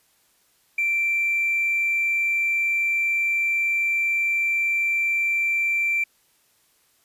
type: tone with hard clipping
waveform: sine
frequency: 2349 Hz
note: D7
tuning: in tune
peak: -20 dBFS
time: 0.78-6.04 s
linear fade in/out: 5 ms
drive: 1 dB
effects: white hiss -63 dBFS RMS until 7.04 s + resampled to 32000 Hz